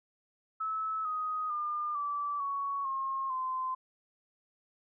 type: tone with pitch steps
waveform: sine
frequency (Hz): 1300 / 1251.4 / 1204.6 / 1159.5 / 1116.1 / 1074.4 / 1034.2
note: E6 / D#6 / D6 / D6 / C#6 / C6 / C6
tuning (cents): -24 / +10 / +44 / -22 / +11 / +46 / -20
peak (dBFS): -31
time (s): 0.6-3.75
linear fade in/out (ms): 10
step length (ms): 450
effects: none